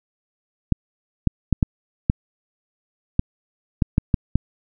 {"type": "clicks", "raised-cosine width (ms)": 5, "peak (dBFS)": -3, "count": 10, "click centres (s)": [0.723, 1.273, 1.527, 1.628, 2.099, 3.194, 3.822, 3.981, 4.142, 4.356], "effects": []}